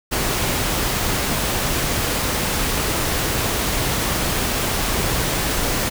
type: noise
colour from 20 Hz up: pink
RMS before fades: -21 dBFS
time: 0.11-5.9 s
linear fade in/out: 20 ms
effects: none